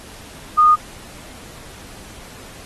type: tone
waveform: sine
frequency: 1229 Hz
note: D#6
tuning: 22 cents flat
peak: -8 dBFS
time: 0.57-0.76 s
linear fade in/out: 20 ms
effects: pink hiss -40 dBFS RMS until 2.65 s + AAC 32 kbps